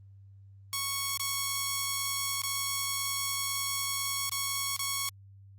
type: tone with dropouts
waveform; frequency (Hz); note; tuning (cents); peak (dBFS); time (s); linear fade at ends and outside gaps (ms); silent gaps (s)
5% pulse; 1106; C#6; -4; -18; 0.73-5.09; 1; 1.174-1.196 / 2.419-2.435 / 4.295-4.319 / 4.765-4.792
effects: added 98 Hz sine -50 dBFS peak until 5.58 s + Opus 24 kbps